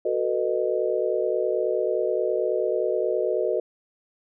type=chord; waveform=sine; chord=B dominant seventh; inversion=second; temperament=just; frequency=370.4 / 444.5 / 493.9 / 617.4 Hz; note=F#4 / A4 / B4 / D#5; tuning=+2 / +18 / 0 / -14 cents; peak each=-27 dBFS; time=0.05-3.6 s; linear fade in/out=5 ms; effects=none